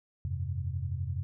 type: chord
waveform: sine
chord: F suspended second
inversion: none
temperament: equal with one note detuned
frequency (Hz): 86.3 / 98 / 130.81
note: F2 / G2 / C3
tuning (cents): -20 / 0 / 0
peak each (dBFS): -34 / -36 / -36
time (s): 0.25-1.23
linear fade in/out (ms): 0
effects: none